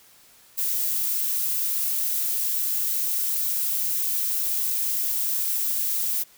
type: noise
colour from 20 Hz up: violet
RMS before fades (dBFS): -25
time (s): 0.57-6.24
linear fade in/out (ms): 20
effects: white hiss -54 dBFS RMS until 6.37 s